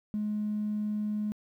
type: tone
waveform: triangle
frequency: 210.7 Hz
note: G#3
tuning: 25 cents sharp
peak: -25 dBFS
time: 0.14-1.32 s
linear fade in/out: 0 ms
effects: tanh soft clip ceiling -26 dBFS + 11-bit

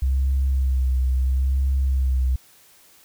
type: tone with vibrato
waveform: sine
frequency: 65.7 Hz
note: C2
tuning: 8 cents sharp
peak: -16 dBFS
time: 0.02-2.36 s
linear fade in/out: 5 ms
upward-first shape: sine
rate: 0.75 Hz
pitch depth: 41 cents each way
effects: tanh soft clip ceiling -14 dBFS + white hiss -53 dBFS RMS until 3.04 s

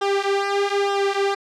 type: tone with flanger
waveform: sawtooth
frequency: 398.9 Hz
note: G4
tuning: 30 cents sharp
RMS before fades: -21 dBFS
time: 0.01-1.35 s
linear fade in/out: 10 ms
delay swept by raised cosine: 0.44 to 4.74 ms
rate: 1.1 Hz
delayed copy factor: -0.9
effects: low-pass 5000 Hz 12 dB/octave

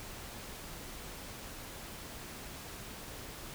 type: silence
effects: pink hiss -46 dBFS RMS until 3.54 s

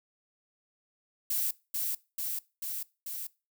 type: noise with echo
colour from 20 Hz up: violet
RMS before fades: -30 dBFS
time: 1.3-1.51 s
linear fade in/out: 5 ms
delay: 440 ms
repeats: 4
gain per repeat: -2 dB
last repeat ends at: 3.27 s
effects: noise-tail reverb RT60 0.3 s tail -22 dB re dry

